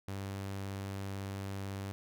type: tone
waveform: sawtooth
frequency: 98 Hz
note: G2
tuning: in tune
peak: -34 dBFS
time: 0.08-1.92 s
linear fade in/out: 0 ms
effects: none